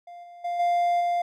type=tone with level steps; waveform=triangle; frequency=698.5 Hz; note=F5; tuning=in tune; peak=-38 / -41 / -24 / -18 / -20 dBFS; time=0.07-1.22 s; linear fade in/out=5 ms; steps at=0.23 / 0.44 / 0.59 / 1 s; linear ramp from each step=10 ms; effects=none

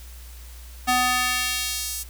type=tone with high-pass filter sweep; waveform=square; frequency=250 Hz; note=B3; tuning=21 cents sharp; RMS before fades=-24 dBFS; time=0.87-2.04 s; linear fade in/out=20 ms; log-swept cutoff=650 to 8000 Hz; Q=0.9; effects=added 60 Hz sine -39 dBFS peak until 2.09 s + white hiss -48 dBFS RMS until 2.09 s

